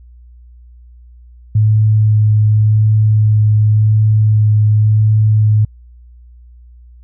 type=tone with vibrato; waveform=sine; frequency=107.3 Hz; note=A2; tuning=43 cents flat; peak=-7 dBFS; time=1.55-5.65 s; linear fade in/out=5 ms; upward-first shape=sine; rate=0.9 Hz; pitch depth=11 cents each way; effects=added 60 Hz sine -37 dBFS peak until 7.03 s